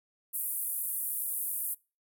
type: band-pass noise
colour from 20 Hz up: pink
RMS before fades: -34 dBFS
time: 0.33-1.75 s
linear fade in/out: 20 ms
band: 9800 to 16000 Hz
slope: 48 dB/octave
effects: noise-tail reverb RT60 0.3 s tail -24 dB re dry